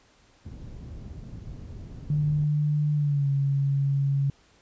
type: low-pass noise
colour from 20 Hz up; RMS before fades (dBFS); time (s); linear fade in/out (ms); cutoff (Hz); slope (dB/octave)
white; -40; 0.45-2.45; 10; 120; 12
type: tone with pitch glide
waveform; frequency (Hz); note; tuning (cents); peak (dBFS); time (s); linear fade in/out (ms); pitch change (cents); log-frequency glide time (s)
sine; 148.9 to 138.93; D3 to C#3; +24 to +4; -21; 2.1-4.3; 2; -120; 2.94-3.29
effects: pink hiss -60 dBFS RMS until 4.61 s + resampled to 16000 Hz